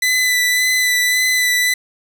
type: tone with vibrato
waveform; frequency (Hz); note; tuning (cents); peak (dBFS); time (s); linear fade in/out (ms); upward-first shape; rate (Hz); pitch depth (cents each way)
sawtooth; 1997; B6; +19; -10; 0.02-1.74; 5; sine; 1.8; 18
effects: none